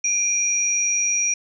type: tone pair together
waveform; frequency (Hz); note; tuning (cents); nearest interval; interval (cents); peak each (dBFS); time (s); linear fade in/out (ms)
sine; 2399 / 5750; D7 / F8; +36 / +50; octave + minor third; 1514; -25 / -19; 0.04-1.34; 5
effects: none